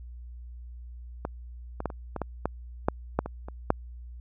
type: clicks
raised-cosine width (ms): 1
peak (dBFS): -16 / -19 / -14 / -25 / -18 / -15 / -12 / -8 / -9 / -20 / -25 / -6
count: 12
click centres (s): 1.251 / 1.804 / 1.857 / 1.902 / 2.163 / 2.217 / 2.456 / 2.885 / 3.19 / 3.26 / 3.485 / 3.704
effects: added 60 Hz sine -40 dBFS peak until 4.2 s